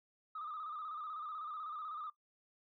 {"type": "tone with vibrato", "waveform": "sine", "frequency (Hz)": 1234, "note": "D#6", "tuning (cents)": -15, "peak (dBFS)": -40, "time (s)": [0.35, 2.1], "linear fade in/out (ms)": 5, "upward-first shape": "square", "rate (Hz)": 16, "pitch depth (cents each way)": 56, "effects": ["noise-tail reverb RT60 0.1 s tail -19 dB re dry", "tanh soft clip ceiling -37 dBFS"]}